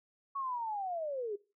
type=linear sweep; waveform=sine; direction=down; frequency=1121 to 390.9 Hz; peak=-34 dBFS; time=0.35-1.36 s; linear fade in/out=10 ms; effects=noise-tail reverb RT60 0.3 s tail -20 dB re dry